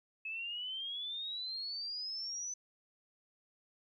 sine exponential sweep, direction up, 2577 to 6070 Hz, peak -38 dBFS, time 0.25-2.54 s, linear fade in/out 5 ms, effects 13-bit

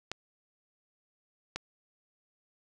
clicks, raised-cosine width 0.2 ms, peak -17 dBFS, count 2, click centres 0.116 / 1.56 s, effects none

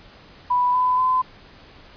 sine tone with pitch steps, 987.8 / 1003.9 / 1020.3 Hz, B5 / B5 / C6, 0 / +28 / -44 cents, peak -16 dBFS, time 0.5-1.22 s, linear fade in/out 10 ms, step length 240 ms, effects pink hiss -47 dBFS RMS until 1.96 s + resampled to 11025 Hz

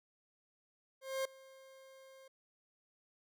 40% pulse tone with ADSR envelope, 532 Hz, C5, 29 cents sharp, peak -32 dBFS, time 1.01-2.28 s, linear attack 240 ms, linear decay 5 ms, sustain -23 dB, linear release 5 ms, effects none

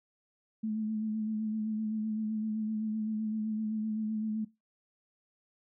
sine tone with vibrato, 216.8 Hz, A3, 25 cents flat, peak -30 dBFS, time 0.63-4.45 s, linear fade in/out 10 ms, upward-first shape sine, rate 7.8 Hz, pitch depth 29 cents each way, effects noise-tail reverb RT60 0.2 s tail -19 dB re dry

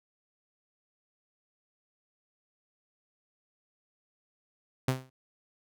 sawtooth tone with exponential decay, 130 Hz, C3, 11 cents flat, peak -19 dBFS, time 4.88-5.1 s, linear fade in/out 5 ms, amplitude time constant 46 ms, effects none

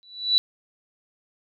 sine tone with exponential growth, 3951 Hz, B7, in tune, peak -12 dBFS, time 0.03-0.38 s, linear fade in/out 0 ms, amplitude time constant 75 ms, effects none

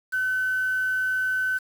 sine tone with quantisation, 1517 Hz, F#6, 43 cents sharp, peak -22 dBFS, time 0.12-1.59 s, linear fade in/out 20 ms, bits 7, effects none

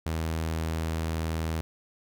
sawtooth tone, 80.7 Hz, E2, 36 cents flat, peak -24 dBFS, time 0.06-1.61 s, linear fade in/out 0 ms, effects none

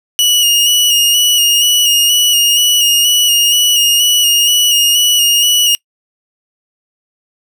sawtooth tone with vibrato, 2896 Hz, F#7, 38 cents flat, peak -5 dBFS, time 0.19-5.75 s, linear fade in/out 0 ms, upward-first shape square, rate 2.1 Hz, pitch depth 28 cents each way, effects noise-tail reverb RT60 0.1 s tail -25 dB re dry

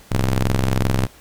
sawtooth ring-modulated tone, 65.3 Hz, C2, 3 cents flat, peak -9 dBFS, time 0.11-1.07 s, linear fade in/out 10 ms, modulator 44 Hz, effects pink hiss -47 dBFS RMS until 1.2 s + MP3 96 kbps

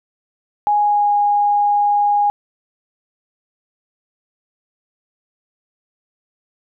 sine tone with pitch glide, 830 to 821.9 Hz, G#5 to G#5, -1 to -18 cents, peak -12 dBFS, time 0.67-2.3 s, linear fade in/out 0 ms, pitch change -17 cents, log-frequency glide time 0.79-1.13 s, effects none

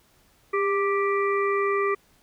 harmonic tone with a mistuned harmonic, 392 Hz, G4, in tune, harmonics 1 / 3 / 5 / 6, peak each -23 / -26 / -31 / -35 dBFS, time 0.53-1.95 s, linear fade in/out 10 ms, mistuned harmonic 1, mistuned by +36 cents, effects pink hiss -61 dBFS RMS until 2.22 s

